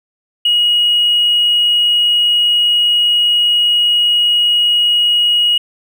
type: tone with hard clipping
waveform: triangle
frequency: 2895 Hz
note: F#7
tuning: 38 cents flat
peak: -9 dBFS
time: 0.45-5.58 s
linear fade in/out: 5 ms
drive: 2 dB
effects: none